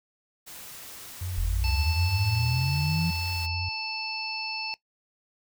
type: noise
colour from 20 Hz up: white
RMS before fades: -43 dBFS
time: 0.46-3.47 s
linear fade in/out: 20 ms
type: tone with vibrato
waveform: sine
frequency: 87.31 Hz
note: F2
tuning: in tune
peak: -30 dBFS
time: 1.21-3.69 s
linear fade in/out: 5 ms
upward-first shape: triangle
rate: 3 Hz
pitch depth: 78 cents each way
type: linear sweep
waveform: sine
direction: up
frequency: 38.89 to 169.8 Hz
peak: -24 dBFS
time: 1.37-3.11 s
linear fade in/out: 10 ms
type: harmonic tone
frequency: 880 Hz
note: A5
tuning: in tune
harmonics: 1 / 3 / 5 / 6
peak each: -38 / -34 / -36 / -38 dBFS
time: 1.64-4.74 s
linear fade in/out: 0 ms
effects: noise-tail reverb RT60 0.1 s tail -18 dB re dry